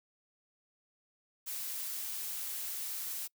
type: noise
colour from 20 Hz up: blue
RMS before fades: -39 dBFS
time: 1.46-3.28 s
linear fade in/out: 20 ms
effects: noise-tail reverb RT60 0.1 s tail -25 dB re dry